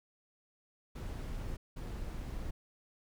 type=noise bursts at uneven times; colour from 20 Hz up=brown; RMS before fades=-40 dBFS; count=2; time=0.95-1.57 / 1.76-2.51 s; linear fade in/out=10 ms; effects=none